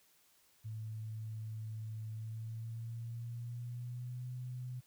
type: tone with pitch glide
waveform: sine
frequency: 109.8 to 125.4 Hz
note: A2 to B2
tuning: -3 to +27 cents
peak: -40 dBFS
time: 0.64-4.81 s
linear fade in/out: 20 ms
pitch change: +230 cents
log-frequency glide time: 2.11-4.31 s
effects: white hiss -69 dBFS RMS until 4.86 s